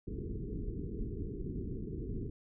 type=low-pass noise; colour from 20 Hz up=pink; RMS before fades=-39 dBFS; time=0.07-2.3 s; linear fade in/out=5 ms; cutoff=440 Hz; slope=96 dB/octave; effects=none